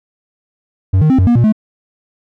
triangle tone with pitch steps, 94.4 / 154.7 / 262.5 / 92.6 / 238.7 / 119 / 215.7 Hz, F#2 / D#3 / C4 / F#2 / A#3 / A#2 / A3, +35 / -10 / +6 / +2 / +41 / +36 / -34 cents, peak -5 dBFS, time 0.93-1.525 s, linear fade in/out 10 ms, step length 85 ms, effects none

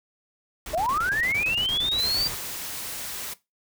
pink noise bursts, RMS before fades -36 dBFS, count 15, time 0.66-2.347 s, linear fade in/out 2 ms, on 91 ms, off 23 ms
sine linear sweep, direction up, 587 to 4739 Hz, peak -22 dBFS, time 0.73-2.28 s, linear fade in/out 10 ms
white noise, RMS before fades -34 dBFS, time 1.98-3.34 s, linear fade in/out 10 ms
effects noise-tail reverb RT60 0.2 s tail -17 dB re dry

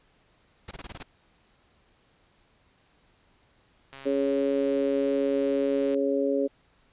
pink noise bursts, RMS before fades -39 dBFS, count 7, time 0.68-1.03 s, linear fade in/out 5 ms, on 32 ms, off 21 ms
click train, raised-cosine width 0.3 ms, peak -28 dBFS, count 275, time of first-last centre 3.93-5.945 s, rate 136 Hz
harmonic tone, 138.59 Hz, C#3, in tune, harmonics 2 / 3 / 4, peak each -27 / -27 / -27 dBFS, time 4.05-6.48 s, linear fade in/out 20 ms
effects pink hiss -64 dBFS RMS until 6.92 s + resampled to 8000 Hz

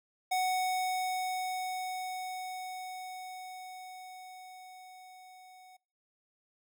square tone with level ramp, 742 Hz, F#5, 5 cents sharp, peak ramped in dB -28 to -54 dBFS, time 0.31-5.77 s, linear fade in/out 10 ms, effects noise-tail reverb RT60 0.4 s tail -26 dB re dry

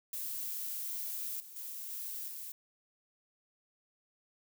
violet noise with level steps, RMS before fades -39 / -51 / -43 / -41 / -44 dBFS, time 0.13-2.52 s, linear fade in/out 2 ms, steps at 1.4 / 1.56 / 1.9 / 2.28 s, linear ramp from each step 2 ms, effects none

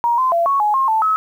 sine tone with pitch steps, 945 / 1033 / 680 / 1108 / 839 / 1069 / 881 / 1286 Hz, A#5 / C6 / F5 / C#6 / G#5 / C6 / A5 / E6, +23 / -22 / -46 / -1 / +17 / +37 / +2 / -43 cents, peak -13 dBFS, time 0.04-1.16 s, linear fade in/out 0 ms, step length 140 ms, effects 8-bit

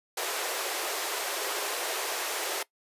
pink high-pass noise, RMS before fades -32 dBFS, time 0.17-2.63 s, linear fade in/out 5 ms, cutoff 370 Hz, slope 48 dB/octave, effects noise-tail reverb RT60 0.1 s tail -20 dB re dry + resampled to 32000 Hz

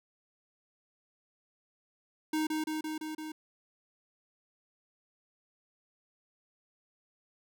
square tone with echo, 311.1 Hz, D#4, in tune, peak -29 dBFS, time 2.33-2.47 s, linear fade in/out 5 ms, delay 170 ms, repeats 5, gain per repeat -2 dB, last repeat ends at 3.32 s, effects none

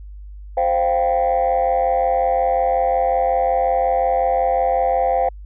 sine chord, C suspended fourth, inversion none, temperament equal, 523.3 / 698.5 / 784 Hz, C5 / F5 / G5, 0 / 0 / 0 cents, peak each -18 dBFS, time 0.57-5.29 s, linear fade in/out 5 ms, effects tanh soft clip ceiling -10 dBFS + added 50 Hz sine -33 dBFS peak until 5.45 s

